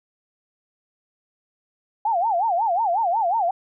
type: tone with vibrato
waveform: sine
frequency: 791 Hz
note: G5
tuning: 15 cents sharp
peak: -18 dBFS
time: 2.05-3.51 s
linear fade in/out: 5 ms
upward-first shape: sine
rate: 5.5 Hz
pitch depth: 270 cents each way
effects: none